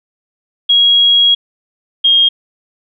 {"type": "tone pair in turn", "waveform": "sine", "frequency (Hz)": [3300, 3240], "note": ["G#7", "G#7"], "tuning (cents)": [-12, -43], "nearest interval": "unison", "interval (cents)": 31, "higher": "first", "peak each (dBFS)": -6, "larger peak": "neither", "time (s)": [[0.69, 1.35], [2.04, 2.29]], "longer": "first", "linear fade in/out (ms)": 10, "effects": []}